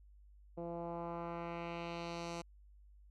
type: tone with low-pass filter sweep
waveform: 10% pulse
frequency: 170 Hz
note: F3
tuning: 46 cents flat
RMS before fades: -43 dBFS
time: 0.57-2.42 s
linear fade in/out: 10 ms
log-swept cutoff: 540 to 7000 Hz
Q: 1.4
effects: added 50 Hz sine -58 dBFS peak until 3.1 s